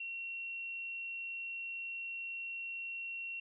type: tone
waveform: sine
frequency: 2731 Hz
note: F7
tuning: 39 cents flat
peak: -39 dBFS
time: 0-3.4 s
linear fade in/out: 5 ms
effects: none